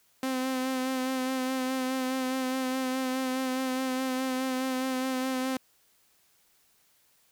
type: tone with vibrato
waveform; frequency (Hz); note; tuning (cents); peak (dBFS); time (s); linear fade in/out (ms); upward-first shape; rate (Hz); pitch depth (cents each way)
sawtooth; 259.6; C4; -13; -24; 0.23-5.57; 2; sine; 4.8; 26
effects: white hiss -66 dBFS RMS until 7.31 s